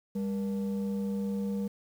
sine tone pair together, 201.1 / 476.3 Hz, G3 / A#4, +44 / +37 cents, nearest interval octave + minor third, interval 1493 cents, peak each -28 / -36 dBFS, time 0.15-1.68 s, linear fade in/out 10 ms, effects tanh soft clip ceiling -26 dBFS + 9-bit

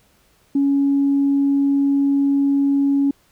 sine tone, 279 Hz, C#4, 11 cents sharp, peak -13 dBFS, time 0.55-3.11 s, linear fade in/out 5 ms, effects tanh soft clip ceiling -9 dBFS + pink hiss -58 dBFS RMS until 3.31 s

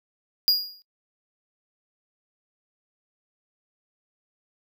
square tone with exponential decay, 4856 Hz, D#8, 43 cents flat, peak -14 dBFS, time 0.48-0.82 s, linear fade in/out 0 ms, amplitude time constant 72 ms, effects noise-tail reverb RT60 0.1 s tail -23 dB re dry

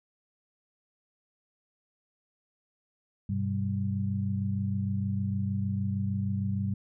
sine tone cluster, 99.7 / 126.2 / 195.2 Hz, G2 / B2 / G3, +30 / +38 / -7 cents, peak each -30 / -35 / -31 dBFS, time 3.29-6.74 s, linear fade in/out 5 ms, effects none

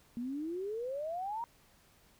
sine exponential sweep, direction up, 231.4 to 958 Hz, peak -35 dBFS, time 0.17-1.44 s, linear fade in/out 0 ms, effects pink hiss -65 dBFS RMS until 2.19 s

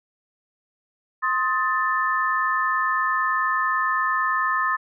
sine tone cluster, 1053 / 1262 / 1766 Hz, C6 / D#6 / A6, +11 / +24 / +6 cents, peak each -24 dBFS, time 1.22-4.77 s, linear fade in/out 20 ms, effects none

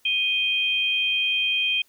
sine tone pair together, 2489 / 3175 Hz, D#7 / G7, 0 / +21 cents, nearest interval major third, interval 421 cents, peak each -23 dBFS, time 0.05-1.82 s, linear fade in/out 5 ms, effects white hiss -62 dBFS RMS until 1.88 s

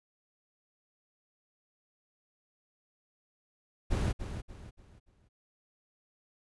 brown noise with echo, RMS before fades -29 dBFS, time 3.9-4.13 s, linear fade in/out 20 ms, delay 290 ms, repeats 4, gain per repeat -9 dB, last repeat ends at 5.29 s, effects resampled to 24000 Hz

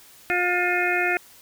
harmonic tone, 355.8 Hz, F4, 32 cents sharp, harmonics 1 / 2 / 4 / 5 / 6 / 7, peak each -27 / -27 / -27 / -27 / -27 / -27 dBFS, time 0.3-1.17 s, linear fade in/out 0 ms, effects white hiss -50 dBFS RMS until 1.41 s

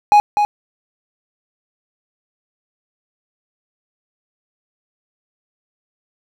triangle tone with echo, 830.6 Hz, G#5, in tune, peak -4 dBFS, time 0.12-0.2 s, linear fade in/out 0 ms, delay 250 ms, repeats 1, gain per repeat -6 dB, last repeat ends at 0.45 s, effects none

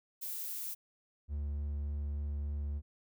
violet noise, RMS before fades -40 dBFS, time 0.21-0.75 s, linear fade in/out 20 ms
triangle tone with vibrato, 72.6 Hz, D2, 19 cents flat, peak -32 dBFS, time 1.28-2.82 s, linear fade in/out 50 ms, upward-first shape sine, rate 3.4 Hz, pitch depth 8 cents each way
effects none

